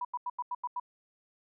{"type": "tone bursts", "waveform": "sine", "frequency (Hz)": 981, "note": "B5", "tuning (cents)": -12, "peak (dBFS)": -31, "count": 7, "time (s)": [0.01, 0.799], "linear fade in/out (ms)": 5, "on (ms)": 39, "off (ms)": 86, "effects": []}